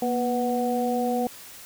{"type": "tone cluster", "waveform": "sine", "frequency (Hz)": [239.3, 492.5, 740], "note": ["A#3", "B4", "F#5"], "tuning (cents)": [46, -5, 0], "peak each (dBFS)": [-26, -27, -27], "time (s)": [0.02, 1.27], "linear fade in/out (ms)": 2, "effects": ["white hiss -44 dBFS RMS until 1.65 s"]}